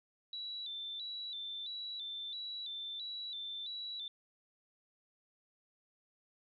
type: tone with vibrato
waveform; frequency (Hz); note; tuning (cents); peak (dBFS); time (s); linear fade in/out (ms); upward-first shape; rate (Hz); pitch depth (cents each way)
sine; 3729; A#7; 0; -40; 0.33-4.08; 2; square; 1.5; 85
effects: none